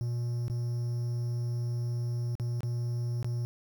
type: tone with dropouts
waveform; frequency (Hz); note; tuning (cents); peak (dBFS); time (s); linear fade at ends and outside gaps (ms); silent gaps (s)
triangle; 119.7; A#2; +46; -27; 0.01-3.45; 0; 0.481-0.499 / 2.353-2.398 / 2.606-2.632 / 3.228-3.245
effects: 9-bit